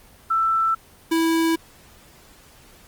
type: tone pair in turn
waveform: sine / square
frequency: 1329 / 327.8 Hz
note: E6 / E4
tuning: +14 / -10 cents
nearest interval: 2 octaves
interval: 2424 cents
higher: first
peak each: -17 / -18 dBFS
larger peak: first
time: 0.3-0.75 / 1.11-1.56 s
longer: neither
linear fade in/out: 10 ms
effects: pink hiss -50 dBFS RMS until 2.87 s + Opus 24 kbps